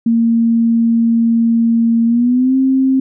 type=tone with pitch glide; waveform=sine; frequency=230.3 to 264.5 Hz; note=A#3 to C4; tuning=-21 to +19 cents; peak=-9 dBFS; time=0.06-3 s; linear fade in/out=5 ms; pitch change=+240 cents; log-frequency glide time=2.06-2.56 s; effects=none